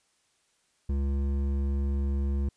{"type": "tone with hard clipping", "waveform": "sine", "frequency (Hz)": 69.3, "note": "C#2", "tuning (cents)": 0, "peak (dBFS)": -27, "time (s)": [0.89, 2.49], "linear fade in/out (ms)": 5, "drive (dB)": 10, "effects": ["white hiss -70 dBFS RMS until 2.56 s", "resampled to 22050 Hz"]}